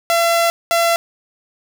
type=tone bursts at uneven times; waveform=sawtooth; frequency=677 Hz; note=E5; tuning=46 cents sharp; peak=-9 dBFS; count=2; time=0.1-0.5 / 0.71-0.96 s; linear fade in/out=0 ms; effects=none